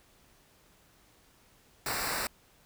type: noise with comb filter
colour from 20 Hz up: pink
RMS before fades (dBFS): -33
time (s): 1.86-2.27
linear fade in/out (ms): 2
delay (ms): 0.31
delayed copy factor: -0.75
effects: pink hiss -63 dBFS RMS until 2.65 s